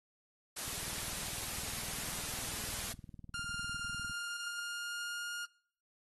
white noise, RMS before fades -40 dBFS, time 0.56-2.93 s, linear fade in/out 10 ms
click train, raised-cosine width 5 ms, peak -37 dBFS, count 69, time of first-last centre 0.68-4.097 s, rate 19.9 Hz
sawtooth tone with pitch glide, 1403 to 1420.1 Hz, F6 to F6, +8 to +29 cents, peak -35 dBFS, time 3.34-5.45 s, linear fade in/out 2 ms, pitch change +21 cents, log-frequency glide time 3.84-5.34 s
effects noise-tail reverb RT60 0.6 s tail -24 dB re dry + AAC 32 kbps

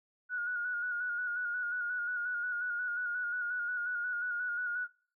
sine tone with vibrato, 1451 Hz, F#6, 34 cents flat, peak -32 dBFS, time 0.29-4.88 s, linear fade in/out 50 ms, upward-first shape square, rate 5.6 Hz, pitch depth 32 cents each way, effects noise-tail reverb RT60 0.5 s tail -26 dB re dry

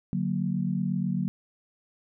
sine chord, D augmented, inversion none, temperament equal, 146.83 / 185 / 233.1 Hz, D3 / F#3 / A#3, 0 / 0 / 0 cents, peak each -31 / -27 / -32 dBFS, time 0.13-1.28 s, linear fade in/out 0 ms, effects none

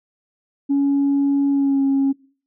sine tone with pitch glide, 280 to 273.3 Hz, C#4 to C#4, +18 to -24 cents, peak -13 dBFS, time 0.69-2.13 s, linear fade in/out 20 ms, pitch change -42 cents, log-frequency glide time 1.5-1.82 s, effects noise-tail reverb RT60 0.4 s tail -21 dB re dry + tanh soft clip ceiling -12 dBFS

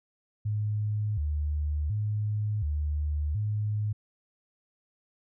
sine tone with vibrato, 88.8 Hz, F2, 29 cents sharp, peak -26 dBFS, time 0.45-3.93 s, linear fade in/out 10 ms, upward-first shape square, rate 0.69 Hz, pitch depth 300 cents each way, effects none

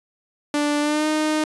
sawtooth tone with pitch glide, 293.7 to 307.9 Hz, D4 to D#4, 0 to -18 cents, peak -15 dBFS, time 0.54-1.44 s, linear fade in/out 2 ms, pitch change +82 cents, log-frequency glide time 0.8-1.07 s, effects resampled to 24000 Hz

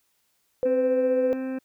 sine tone, 508 Hz, B4, 49 cents sharp, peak -20 dBFS, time 0.63-1.33 s, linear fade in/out 0 ms
harmonic tone, 261.6 Hz, C4, in tune, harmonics 1 / 2 / 3 / 4 / 5 / 6 / 7 / 9 / 10, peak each -28 / -35 / -48 / -52 / -53 / -47 / -52 / -54 / -55 dBFS, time 0.65-1.59 s, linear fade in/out 10 ms
effects white hiss -70 dBFS RMS until 1.64 s

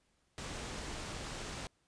pink low-pass noise, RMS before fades -43 dBFS, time 0.38-1.67 s, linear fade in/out 0 ms, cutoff 9000 Hz, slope 24 dB/octave, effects pink hiss -75 dBFS RMS until 1.87 s + resampled to 22050 Hz

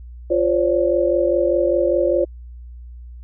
sine tone cluster, 349.8 / 528 / 573 Hz, F4 / C5 / D5, +3 / +16 / -43 cents, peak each -19 dBFS, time 0.3-2.25 s, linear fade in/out 10 ms, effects added 60 Hz sine -34 dBFS peak until 3.23 s

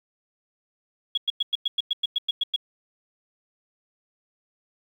sine tone bursts, 3334 Hz, G#7, 6 cents sharp, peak -20 dBFS, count 12, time 1.15-2.562 s, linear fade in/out 5 ms, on 26 ms, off 100 ms, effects 9-bit

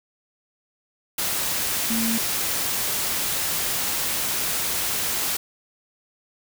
sine tone in noise, 226.5 Hz, A#3, 50 cents flat, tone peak -23 dBFS, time 1.9-2.18 s, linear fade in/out 5 ms, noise white, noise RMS -25 dBFS, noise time 1.18-5.37 s, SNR -1 dB, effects none

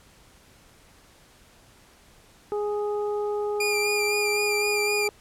harmonic tone, 415.3 Hz, G#4, in tune, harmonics 1 / 2 / 3, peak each -25 / -34 / -40 dBFS, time 2.52-5.09 s, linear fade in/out 0 ms
sawtooth tone with vibrato, 2400 Hz, D7, 37 cents sharp, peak -21 dBFS, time 3.6-5.08 s, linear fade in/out 5 ms, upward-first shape sine, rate 3.9 Hz, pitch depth 35 cents each way
effects pink hiss -55 dBFS RMS until 5.2 s + low-pass 12000 Hz 12 dB/octave

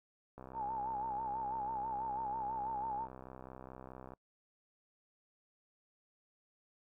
click train, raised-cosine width 1 ms, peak -35 dBFS, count 244, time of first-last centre 0.38-4.136 s, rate 64.7 Hz
sine tone with vibrato, 864 Hz, A5, 32 cents flat, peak -36 dBFS, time 0.53-3.08 s, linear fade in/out 50 ms, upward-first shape sine, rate 6.1 Hz, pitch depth 96 cents each way
effects noise-tail reverb RT60 0.1 s tail -25 dB re dry

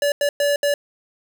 square tone bursts at uneven times, 575 Hz, D5, 37 cents flat, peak -17 dBFS, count 4, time 0.02-0.12 / 0.21-0.29 / 0.4-0.56 / 0.63-0.74 s, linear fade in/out 2 ms, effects none

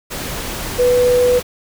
sine tone in noise, 493.9 Hz, B4, in tune, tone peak -10 dBFS, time 0.78-1.4 s, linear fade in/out 20 ms, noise pink, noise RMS -25 dBFS, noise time 0.1-1.43 s, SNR +12 dB, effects none

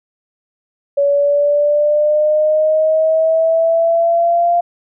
sine exponential sweep, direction up, 564 to 696 Hz, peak -10 dBFS, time 0.97-4.61 s, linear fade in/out 10 ms, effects none

